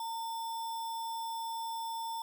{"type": "tone with sample-and-hold", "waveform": "sine", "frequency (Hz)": 911, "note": "A#5", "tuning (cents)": -40, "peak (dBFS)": -35, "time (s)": [0, 2.22], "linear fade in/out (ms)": 2, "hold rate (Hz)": 4410, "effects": []}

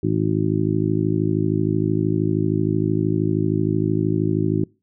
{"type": "harmonic tone", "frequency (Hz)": 53, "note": "G#1", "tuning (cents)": 36, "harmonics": [2, 3, 4, 5, 6, 7], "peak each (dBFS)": [-24, -23, -28, -27, -23, -25], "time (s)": [0.03, 4.64], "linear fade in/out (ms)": 5, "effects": ["noise-tail reverb RT60 0.3 s tail -25 dB re dry"]}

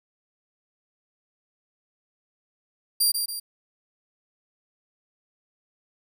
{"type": "tone with echo", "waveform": "15% pulse", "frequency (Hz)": 4752, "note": "D8", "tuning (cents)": 20, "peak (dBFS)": -12, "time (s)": [3, 3.12], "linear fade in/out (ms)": 10, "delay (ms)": 140, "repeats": 2, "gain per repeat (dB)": -6, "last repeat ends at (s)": 3.4, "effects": []}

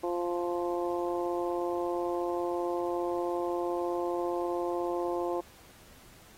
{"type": "harmonic tone", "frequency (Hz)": 174.61, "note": "F3", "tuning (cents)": 0, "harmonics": [2, 3, 4, 5, 6], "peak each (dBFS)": [-31, -35, -37, -39, -41], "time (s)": [0.03, 5.41], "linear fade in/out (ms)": 10, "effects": ["pink hiss -56 dBFS RMS until 6.37 s", "AAC 48 kbps"]}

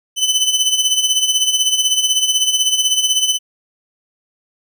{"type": "tone with tremolo", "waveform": "25% pulse", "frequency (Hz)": 3021, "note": "F#7", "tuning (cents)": 35, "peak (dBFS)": -7, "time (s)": [0.16, 3.39], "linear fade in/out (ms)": 50, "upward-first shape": "sine", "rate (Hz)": 16, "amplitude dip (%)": 65, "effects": []}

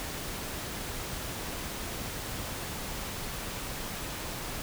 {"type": "noise", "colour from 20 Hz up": "pink", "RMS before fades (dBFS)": -37, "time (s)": [0, 4.62], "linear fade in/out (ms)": 0, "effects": []}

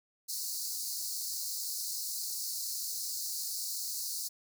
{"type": "high-pass noise", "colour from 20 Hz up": "pink", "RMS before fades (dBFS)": -37, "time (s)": [0.28, 4.29], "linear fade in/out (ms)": 20, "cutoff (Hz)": 4200, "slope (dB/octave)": 96, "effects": []}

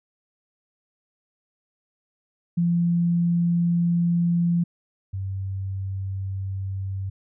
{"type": "tone pair in turn", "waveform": "sine", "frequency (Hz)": [171.8, 96.42], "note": ["F3", "G2"], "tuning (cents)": [-28, -28], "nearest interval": "minor seventh", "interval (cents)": 1000, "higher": "first", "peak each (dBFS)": [-18, -26], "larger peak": "first", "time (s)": [[2.57, 4.64], [5.13, 7.1]], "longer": "first", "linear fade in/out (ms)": 10, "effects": []}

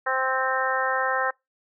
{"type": "harmonic tone", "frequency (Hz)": 261.6, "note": "C4", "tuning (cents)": 0, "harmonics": [2, 3, 4, 5, 6, 7], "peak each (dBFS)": [-29, -29, -29, -29, -29, -29], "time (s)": [0.06, 1.31], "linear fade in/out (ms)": 10, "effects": ["noise-tail reverb RT60 0.2 s tail -25 dB re dry"]}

